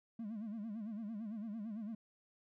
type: tone with vibrato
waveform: triangle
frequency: 216.3 Hz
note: A3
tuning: 29 cents flat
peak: -38 dBFS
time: 0.19-1.95 s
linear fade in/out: 5 ms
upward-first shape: sine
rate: 8.9 Hz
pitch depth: 130 cents each way
effects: tanh soft clip ceiling -35 dBFS